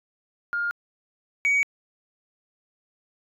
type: tone pair in turn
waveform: sine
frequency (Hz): 1412 / 2256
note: F6 / C#7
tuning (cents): +19 / +30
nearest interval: minor sixth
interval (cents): 811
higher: second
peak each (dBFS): -23 / -16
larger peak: second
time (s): 0.53-0.71 / 1.45-1.63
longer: neither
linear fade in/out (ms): 0
effects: tanh soft clip ceiling -17 dBFS